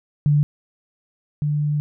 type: tone pair in turn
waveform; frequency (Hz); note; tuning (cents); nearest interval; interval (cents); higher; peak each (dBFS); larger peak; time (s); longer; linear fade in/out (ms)
sine; 146.83 / 148.19; D3 / D3; 0 / +16; unison; 16; second; -13 / -18; first; 0.26-0.43 / 1.42-1.8; second; 0
effects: none